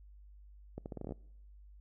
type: accelerating click train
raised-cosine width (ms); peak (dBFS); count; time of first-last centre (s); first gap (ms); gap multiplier
2; -28; 10; 0.78-1.122; 79; 0.8
effects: noise-tail reverb RT60 0.8 s tail -24 dB re dry + added 50 Hz sine -53 dBFS peak until 1.8 s